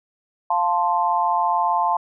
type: chord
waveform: sine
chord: F major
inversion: none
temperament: equal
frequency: 698.5 / 880 / 1046.5 Hz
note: F5 / A5 / C6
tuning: 0 / 0 / 0 cents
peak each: -23 / -20 / -22 dBFS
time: 0.5-1.97 s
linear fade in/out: 5 ms
effects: none